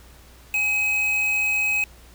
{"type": "tone with quantisation", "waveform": "triangle", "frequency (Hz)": 2545, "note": "D#7", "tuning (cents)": 39, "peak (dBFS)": -18, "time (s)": [0.54, 1.84], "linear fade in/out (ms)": 2, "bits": 5, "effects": ["added 60 Hz sine -47 dBFS peak until 2.14 s", "pink hiss -51 dBFS RMS until 2.14 s"]}